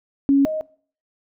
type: tone pair in turn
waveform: sine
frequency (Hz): 277.2 / 624.8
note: C#4 / D#5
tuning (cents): 0 / +7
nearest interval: octave + major second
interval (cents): 1407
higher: second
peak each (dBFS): -12 / -22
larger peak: first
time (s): 0.29-0.45 / 0.45-0.61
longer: neither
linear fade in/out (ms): 0
effects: noise-tail reverb RT60 0.5 s tail -23 dB re dry